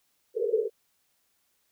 white band-pass noise, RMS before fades -27 dBFS, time 0.34-0.7 s, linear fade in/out 50 ms, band 410 to 480 Hz, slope 96 dB/octave, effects white hiss -72 dBFS RMS until 1.71 s

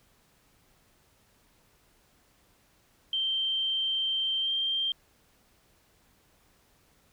sine tone with pitch glide, 3136 to 3169 Hz, G7 to G7, 0 to +18 cents, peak -26 dBFS, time 3.13-4.92 s, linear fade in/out 2 ms, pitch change +18 cents, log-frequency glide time 4.41-4.5 s, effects pink hiss -65 dBFS RMS until 7.12 s

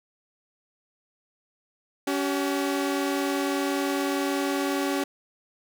sawtooth tone pair together, 281.7 / 381.7 Hz, C#4 / G4, +28 / -46 cents, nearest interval perfect fourth, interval 526 cents, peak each -22 / -25 dBFS, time 2.07-5.04 s, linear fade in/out 5 ms, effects none

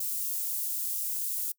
white high-pass noise, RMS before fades -32 dBFS, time 0-1.52 s, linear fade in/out 5 ms, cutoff 10000 Hz, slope 12 dB/octave, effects noise-tail reverb RT60 0.1 s tail -23 dB re dry

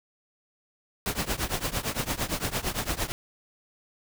pink noise with tremolo, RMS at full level -26 dBFS, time 1.06-3.12 s, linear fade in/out 0 ms, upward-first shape triangle, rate 8.8 Hz, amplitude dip 95%, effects none

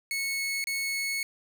sawtooth tone with dropouts, 2199 Hz, C#7, 14 cents flat, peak -25 dBFS, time 0.11-1.23 s, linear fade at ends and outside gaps 1 ms, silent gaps 0.641-0.671 s, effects none

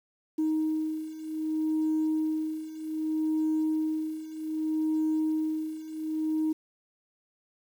sine beating tone pair, 312.6 / 313.24 Hz, D#4 / D#4, +8 / +12 cents, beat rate 0.64 Hz, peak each -30 / -27 dBFS, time 0.38-6.53 s, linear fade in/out 10 ms, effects tanh soft clip ceiling -21 dBFS + 9-bit

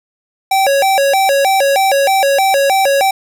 square tone with vibrato, 655 Hz, E5, 11 cents flat, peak -10 dBFS, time 0.51-3.11 s, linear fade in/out 5 ms, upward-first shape square, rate 3.2 Hz, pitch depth 290 cents each way, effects none

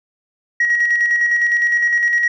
sine tone with tremolo, 1902 Hz, A#6, 34 cents sharp, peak -10 dBFS, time 0.6-2.28 s, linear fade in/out 5 ms, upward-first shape square, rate 9.8 Hz, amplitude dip 40%, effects tanh soft clip ceiling -9 dBFS

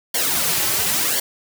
white noise with flanger, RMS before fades -20 dBFS, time 0.14-1.2 s, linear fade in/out 5 ms, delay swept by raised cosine 0.78 to 4.28 ms, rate 0.95 Hz, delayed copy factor -0.8, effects none

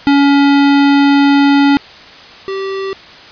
square tone pair in turn, 281.8 / 387.9 Hz, C#4 / G4, +29 / -18 cents, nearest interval tritone, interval 553 cents, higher second, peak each -7 / -18 dBFS, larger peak first, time 0.07-1.77 / 2.48-2.93 s, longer first, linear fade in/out 0 ms, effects white hiss -35 dBFS RMS until 3.31 s + resampled to 11025 Hz

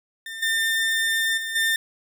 30% pulse tone with level steps, 1802 Hz, A6, 41 cents sharp, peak -30 / -18 / -25 / -17 dBFS, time 0.26-1.76 s, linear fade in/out 2 ms, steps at 0.42 / 1.37 / 1.55 s, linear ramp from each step 10 ms, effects none

